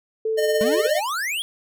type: tone with vibrato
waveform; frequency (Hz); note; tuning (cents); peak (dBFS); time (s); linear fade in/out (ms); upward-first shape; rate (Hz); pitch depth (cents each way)
sine; 439.3; A4; -3; -20; 0.25-0.87; 5; sine; 3.5; 11
type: tone with tremolo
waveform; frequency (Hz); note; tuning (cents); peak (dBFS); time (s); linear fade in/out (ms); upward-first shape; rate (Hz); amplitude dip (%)
square; 608; D#5; -40; -19; 0.37-1.01; 20; triangle; 17; 55
type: exponential sweep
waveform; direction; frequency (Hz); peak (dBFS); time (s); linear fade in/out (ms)
square; up; 203.5 to 3400; -24; 0.61-1.42; 0
effects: none